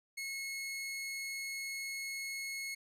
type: tone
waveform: sawtooth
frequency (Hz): 2178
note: C#7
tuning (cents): -31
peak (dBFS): -35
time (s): 0.17-2.75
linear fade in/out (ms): 10
effects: resampled to 32000 Hz